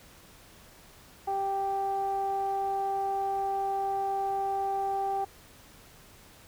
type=tone with low-pass filter; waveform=sawtooth; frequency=392 Hz; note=G4; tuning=in tune; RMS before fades=-30 dBFS; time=1.27-5.25 s; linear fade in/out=10 ms; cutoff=840 Hz; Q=8.8; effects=pink hiss -54 dBFS RMS until 6.47 s